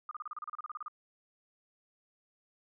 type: tone bursts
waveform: sine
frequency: 1222 Hz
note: D#6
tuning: 32 cents flat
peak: -37 dBFS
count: 15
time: 0.09-0.882 s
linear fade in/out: 2 ms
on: 22 ms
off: 33 ms
effects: none